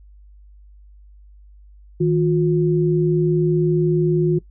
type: tone pair together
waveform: sine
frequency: 157.8 / 357.1 Hz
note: D#3 / F4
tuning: +25 / +39 cents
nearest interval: octave + major second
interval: 1414 cents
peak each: -17 dBFS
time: 2-4.39 s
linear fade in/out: 10 ms
effects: noise-tail reverb RT60 0.1 s tail -20 dB re dry + added 50 Hz sine -43 dBFS peak until 4.5 s